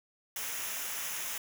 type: noise with comb filter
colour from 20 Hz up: white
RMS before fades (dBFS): -37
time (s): 0.36-1.38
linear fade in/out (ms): 2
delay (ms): 0.23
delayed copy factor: -0.6
effects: none